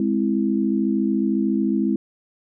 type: chord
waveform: sine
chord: Ab augmented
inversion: none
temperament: equal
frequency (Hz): 207.7 / 261.6 / 329.6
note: Ab3 / C4 / E4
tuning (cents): 0 / 0 / 0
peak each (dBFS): -21 / -23 / -23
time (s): 0-1.96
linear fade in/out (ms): 2
effects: none

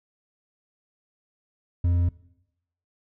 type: tone with hard clipping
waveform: triangle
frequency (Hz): 87.31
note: F2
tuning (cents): 0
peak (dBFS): -20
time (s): 1.84-2.09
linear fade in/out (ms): 5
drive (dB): 7
effects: noise-tail reverb RT60 0.8 s tail -20 dB re dry

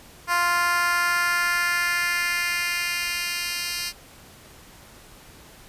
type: tone with high-pass filter sweep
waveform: 10% pulse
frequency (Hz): 349.2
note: F4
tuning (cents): 0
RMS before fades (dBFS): -24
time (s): 0.27-3.93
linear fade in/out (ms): 50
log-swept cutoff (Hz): 1000 to 3500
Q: 1.8
effects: pink hiss -48 dBFS RMS until 5.68 s + resampled to 32000 Hz

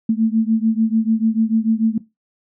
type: beating tone pair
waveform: sine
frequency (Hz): 220 / 226.8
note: A3 / A#3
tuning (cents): 0 / -47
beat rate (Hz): 6.8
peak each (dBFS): -17 / -17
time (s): 0.09-1.98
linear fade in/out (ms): 5
effects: noise-tail reverb RT60 0.2 s tail -17 dB re dry

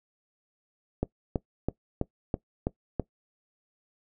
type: click train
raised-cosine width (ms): 2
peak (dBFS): -13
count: 7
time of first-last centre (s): 1.03-2.997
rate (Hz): 3.05
effects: noise-tail reverb RT60 0.1 s tail -20 dB re dry

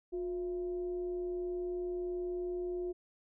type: tone with frequency modulation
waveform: sine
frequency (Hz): 357.7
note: F4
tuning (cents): +41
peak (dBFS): -34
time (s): 0.12-2.93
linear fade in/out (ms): 20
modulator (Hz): 317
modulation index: 0.28
effects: none

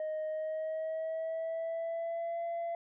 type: tone with pitch glide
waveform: sine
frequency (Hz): 622.3 to 678.6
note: D#5 to F5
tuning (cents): 0 to -50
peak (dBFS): -31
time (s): 0-2.75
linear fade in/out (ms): 2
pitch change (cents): +150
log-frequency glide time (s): 0.27-2.42
effects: tanh soft clip ceiling -32 dBFS

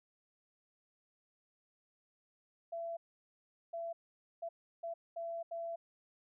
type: tone bursts at uneven times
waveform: sine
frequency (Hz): 672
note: E5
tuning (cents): +33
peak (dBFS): -38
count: 6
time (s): 2.72-2.97 / 3.73-3.93 / 4.42-4.49 / 4.83-4.94 / 5.16-5.43 / 5.51-5.76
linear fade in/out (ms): 10
effects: none

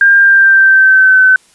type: tone with pitch glide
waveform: sine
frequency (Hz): 1600 to 1521.6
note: G6 to F#6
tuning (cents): +35 to +48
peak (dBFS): -3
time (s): 0.01-1.36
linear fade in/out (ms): 2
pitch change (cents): -87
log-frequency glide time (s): 0.17-1.2
effects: white hiss -48 dBFS RMS until 1.54 s + resampled to 24000 Hz

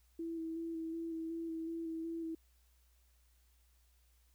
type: tone with vibrato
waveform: sine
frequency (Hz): 328.1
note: E4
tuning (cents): -8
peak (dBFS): -38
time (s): 0.19-2.35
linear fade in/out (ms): 5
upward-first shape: square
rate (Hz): 2.7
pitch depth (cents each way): 17
effects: added 60 Hz sine -67 dBFS peak until 4.34 s + white hiss -75 dBFS RMS until 4.34 s

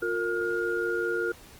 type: tone cluster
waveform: sine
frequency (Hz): 354.9 / 459.8 / 1422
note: F4 / A#4 / F6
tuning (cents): +28 / -24 / +31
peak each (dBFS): -30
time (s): 0.02-1.32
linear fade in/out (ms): 5
effects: pink hiss -51 dBFS RMS until 1.59 s + Opus 24 kbps

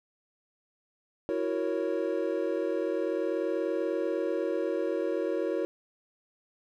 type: chord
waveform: triangle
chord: F# dominant seventh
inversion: third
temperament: equal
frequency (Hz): 329.6 / 370 / 466.2 / 554.4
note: E4 / F#4 / A#4 / C#5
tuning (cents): 0 / 0 / 0 / 0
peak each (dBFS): -31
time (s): 1.29-5.65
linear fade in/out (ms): 0
effects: none

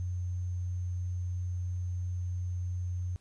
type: tone with sample-and-hold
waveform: sine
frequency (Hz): 89.7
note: F2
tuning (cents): +47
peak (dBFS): -31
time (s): 0-3.16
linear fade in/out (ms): 0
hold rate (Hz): 6300
effects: pink hiss -69 dBFS RMS until 3.2 s + resampled to 24000 Hz

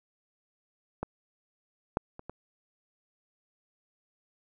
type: clicks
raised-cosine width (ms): 1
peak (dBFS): -18 / -12 / -29 / -25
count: 4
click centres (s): 1.03 / 1.971 / 2.194 / 2.296
effects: none

